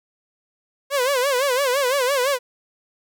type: tone with vibrato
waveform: sawtooth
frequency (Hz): 530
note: C5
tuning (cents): +22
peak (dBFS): -14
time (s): 0.9-2.39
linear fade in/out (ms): 50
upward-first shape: sine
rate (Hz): 5.9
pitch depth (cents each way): 140
effects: none